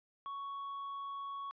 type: tone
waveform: triangle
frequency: 1113 Hz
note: C#6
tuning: 7 cents sharp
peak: -38 dBFS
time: 0.26-1.51 s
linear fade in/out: 0 ms
effects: resampled to 11025 Hz